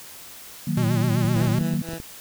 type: chord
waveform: sine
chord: D# minor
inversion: none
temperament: equal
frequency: 155.56 / 185 / 233.1 Hz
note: D#3 / F#3 / A#3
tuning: 0 / 0 / 0 cents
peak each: -25 / -26 / -27 dBFS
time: 0.67-1.82 s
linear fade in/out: 5 ms
type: tone with vibrato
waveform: square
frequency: 117.6 Hz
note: A#2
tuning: 16 cents sharp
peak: -22 dBFS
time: 0.77-1.59 s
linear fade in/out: 5 ms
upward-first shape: sine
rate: 7.8 Hz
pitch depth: 110 cents each way
type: clicks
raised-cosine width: 3 ms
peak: -22 dBFS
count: 9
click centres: 1.244 / 1.366 / 1.425 / 1.475 / 1.611 / 1.738 / 1.889 / 1.934 / 2.001 s
type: tone with tremolo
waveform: 15% pulse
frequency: 165 Hz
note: E3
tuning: 2 cents sharp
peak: -23 dBFS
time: 1.35-1.99 s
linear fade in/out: 10 ms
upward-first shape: triangle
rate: 3.9 Hz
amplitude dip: 100%
effects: white hiss -42 dBFS RMS until 2.2 s